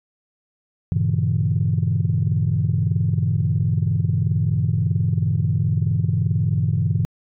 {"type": "chord", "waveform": "sine", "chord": "G diminished seventh", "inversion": "none", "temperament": "equal with one note detuned", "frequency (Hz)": [98, 116.54, 138.59, 161.61], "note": ["G2", "Bb2", "Db3", "Fb3"], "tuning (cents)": [0, 0, 0, -34], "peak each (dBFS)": [-21, -22, -23, -22], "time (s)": [0.92, 7.05], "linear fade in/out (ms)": 0, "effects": ["tanh soft clip ceiling -9 dBFS"]}